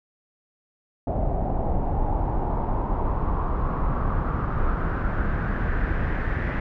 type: noise with low-pass filter sweep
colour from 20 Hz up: brown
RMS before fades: -24 dBFS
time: 1.07-6.6 s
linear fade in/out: 5 ms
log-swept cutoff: 690 to 1900 Hz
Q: 3.8
effects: none